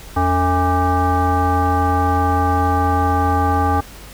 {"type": "tone with frequency modulation", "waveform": "sine", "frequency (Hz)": 450, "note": "A4", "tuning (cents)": 39, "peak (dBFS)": -13, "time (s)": [0.16, 3.81], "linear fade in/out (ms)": 10, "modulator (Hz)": 365, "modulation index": 2, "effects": ["added 50 Hz sine -39 dBFS peak until 4.13 s", "pink hiss -39 dBFS RMS until 4.13 s"]}